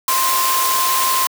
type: tone in noise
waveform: sine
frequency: 1048 Hz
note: C6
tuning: 2 cents sharp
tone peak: -17 dBFS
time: 0.08-1.27 s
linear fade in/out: 2 ms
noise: white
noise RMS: -19 dBFS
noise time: 0.08-1.27 s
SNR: -1 dB
effects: high-pass 400 Hz 12 dB/octave